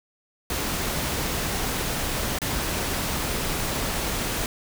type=noise with dropouts; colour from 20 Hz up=pink; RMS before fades=-27 dBFS; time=0.5-4.46 s; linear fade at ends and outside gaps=1 ms; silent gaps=2.387-2.417 s; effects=none